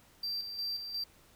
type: tone with tremolo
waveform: triangle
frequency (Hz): 4699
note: D8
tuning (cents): 0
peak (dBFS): -32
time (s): 0.23-1.04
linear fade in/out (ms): 5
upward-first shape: square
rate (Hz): 2.8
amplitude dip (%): 50
effects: pink hiss -62 dBFS RMS until 1.35 s